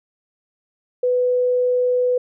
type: tone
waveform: sine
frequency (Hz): 497.2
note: B4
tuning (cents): +12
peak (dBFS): -15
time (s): 1.03-2.18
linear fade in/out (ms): 5
effects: none